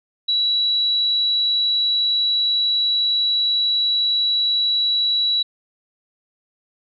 sine tone, 3917 Hz, B7, 15 cents flat, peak -16 dBFS, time 0.28-5.43 s, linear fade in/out 10 ms, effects none

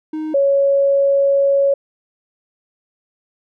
triangle / sine tone pair in turn, 311.1 / 555.6 Hz, D#4 / C#5, 0 / +4 cents, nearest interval minor seventh, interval 1004 cents, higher second, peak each -19 / -11 dBFS, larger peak second, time 0.13-0.34 / 0.34-1.74 s, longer second, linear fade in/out 5 ms, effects none

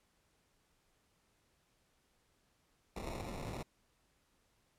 pink noise with sample-and-hold, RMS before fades -43 dBFS, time 2.96-3.63 s, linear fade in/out 5 ms, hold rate 1575 Hz, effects pink hiss -75 dBFS RMS until 4.78 s + low-pass 12000 Hz 12 dB/octave

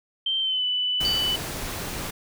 sine tone with pitch glide, 3132 to 2987 Hz, G7 to F#7, -2 to +16 cents, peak -22 dBFS, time 0.26-1.36 s, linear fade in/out 5 ms, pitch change -82 cents, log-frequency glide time 0.4-0.64 s
pink noise, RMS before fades -32 dBFS, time 1-2.11 s, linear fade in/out 10 ms
sine tone with exponential decay, 4600 Hz, D8, 37 cents flat, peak -23 dBFS, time 1.05-1.65 s, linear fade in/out 0 ms, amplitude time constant 130 ms
effects none

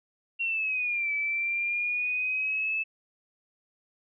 sine exponential two-way sweep, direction down then up, 2753 to 2300 to 2624 Hz, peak -26 dBFS, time 0.39-2.84 s, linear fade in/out 20 ms, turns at 1.13 s, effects none

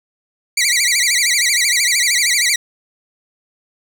15% pulse tone with vibrato, 2133 Hz, C7, 33 cents sharp, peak -6 dBFS, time 0.57-2.56 s, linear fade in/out 5 ms, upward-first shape sine, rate 13 Hz, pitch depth 190 cents each way, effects none

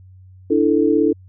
sine chord, D suspended second, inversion none, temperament just, 293.7 / 330.4 / 440.5 Hz, D4 / E4 / A4, 0 / +4 / +2 cents, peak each -17 dBFS, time 0.5-1.13 s, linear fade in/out 10 ms, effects added 93 Hz sine -41 dBFS peak until 1.28 s

